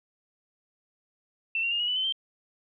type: tone with pitch steps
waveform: sine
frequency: 2685 / 2756 / 2828 / 2903 / 2979 / 3058 / 3138 Hz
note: E7 / F7 / F7 / F#7 / F#7 / G7 / G7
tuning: +31 / -24 / +21 / -34 / +11 / -44 / +1 cents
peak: -25 dBFS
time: 1.55-2.124 s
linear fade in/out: 2 ms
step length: 82 ms
effects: none